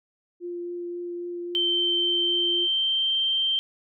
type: tone with vibrato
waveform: sine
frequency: 349.2 Hz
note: F4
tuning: in tune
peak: -30 dBFS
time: 0.4-2.68 s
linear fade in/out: 50 ms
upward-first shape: triangle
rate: 3.7 Hz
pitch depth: 9 cents each way
type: tone with pitch glide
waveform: sine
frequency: 3110 to 3139 Hz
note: G7 to G7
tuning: -14 to +2 cents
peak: -21 dBFS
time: 1.55-3.59 s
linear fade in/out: 0 ms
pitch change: +16 cents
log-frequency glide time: 2.04-3.12 s
effects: none